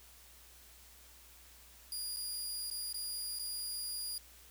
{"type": "tone with dropouts", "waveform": "20% pulse", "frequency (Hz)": 4851, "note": "D#8", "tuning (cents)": -45, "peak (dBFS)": -32, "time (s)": [1.92, 4.18], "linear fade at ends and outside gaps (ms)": 1, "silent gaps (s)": [[2.163, 2.169], [2.701, 2.712], [2.927, 2.943], [3.388, 3.395]], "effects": ["added 60 Hz sine -62 dBFS peak until 4.5 s", "white hiss -59 dBFS RMS until 4.5 s"]}